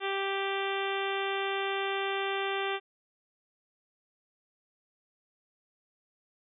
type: harmonic tone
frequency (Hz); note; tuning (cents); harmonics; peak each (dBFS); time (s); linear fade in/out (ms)
392; G4; 0; 1 / 2 / 3 / 4 / 5 / 6 / 7 / 8 / 9; -33 / -36 / -38 / -39 / -40 / -41 / -41 / -42 / -43; 0-2.8; 50
effects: none